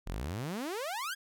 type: exponential sweep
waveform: sawtooth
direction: up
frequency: 36.71 to 1685 Hz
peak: -31 dBFS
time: 0.06-1.15 s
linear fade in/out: 20 ms
effects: none